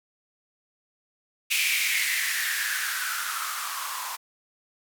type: noise with band-pass filter sweep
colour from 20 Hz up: violet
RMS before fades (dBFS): -28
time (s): 1.5-4.17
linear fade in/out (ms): 20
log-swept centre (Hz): 2500 to 970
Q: 6.1
effects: none